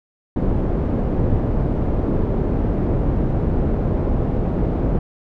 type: low-pass noise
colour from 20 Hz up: pink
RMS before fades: -19 dBFS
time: 0.36-4.99 s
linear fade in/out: 2 ms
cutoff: 450 Hz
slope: 12 dB/octave
effects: none